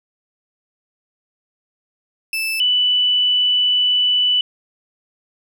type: tone pair in turn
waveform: 35% pulse / sine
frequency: 2637 / 2978 Hz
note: E7 / F#7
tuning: 0 / +11 cents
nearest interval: major second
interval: 211 cents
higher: second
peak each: -18 / -13 dBFS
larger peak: second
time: 2.33-2.6 / 2.6-4.41 s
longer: second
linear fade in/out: 2 ms
effects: none